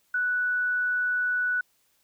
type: tone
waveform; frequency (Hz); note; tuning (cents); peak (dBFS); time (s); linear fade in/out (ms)
sine; 1480; F#6; 0; -23; 0.14-1.61; 5
effects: white hiss -68 dBFS RMS until 2.03 s